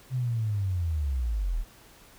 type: linear sweep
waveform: sine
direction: down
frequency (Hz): 130.81 to 34.79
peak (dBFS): -25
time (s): 0.1-1.65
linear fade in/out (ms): 50
effects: pink hiss -54 dBFS RMS until 2.18 s